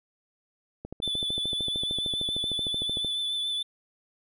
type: click train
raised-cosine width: 2 ms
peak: -23 dBFS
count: 30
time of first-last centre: 0.85-3.047 s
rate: 13.2 Hz
type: tone with vibrato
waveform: triangle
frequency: 3498 Hz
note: A7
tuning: 11 cents flat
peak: -26 dBFS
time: 1.02-3.63 s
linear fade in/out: 10 ms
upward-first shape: triangle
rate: 7 Hz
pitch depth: 28 cents each way
effects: none